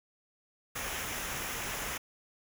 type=noise with comb filter; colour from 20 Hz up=pink; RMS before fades=-37 dBFS; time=0.75-1.98 s; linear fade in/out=10 ms; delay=0.23 ms; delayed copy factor=-0.55; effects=none